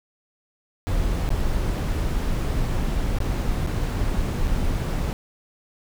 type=noise with dropouts; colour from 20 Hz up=brown; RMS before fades=-23 dBFS; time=0.87-5.13 s; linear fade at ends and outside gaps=0 ms; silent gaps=1.29-1.304 / 3.186-3.203 / 3.665-3.672 / 4.471-4.477 s; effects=none